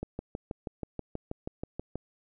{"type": "click train", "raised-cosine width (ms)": 2, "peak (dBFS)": -21, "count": 13, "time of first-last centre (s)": [0.03, 1.956], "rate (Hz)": 6.23, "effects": []}